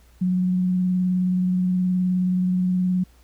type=tone with vibrato; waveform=sine; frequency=182.6 Hz; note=F#3; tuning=23 cents flat; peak=-18 dBFS; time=0.21-3.04 s; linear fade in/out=10 ms; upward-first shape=triangle; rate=19 Hz; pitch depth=21 cents each way; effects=added 60 Hz sine -51 dBFS peak until 3.23 s + pink hiss -59 dBFS RMS until 3.23 s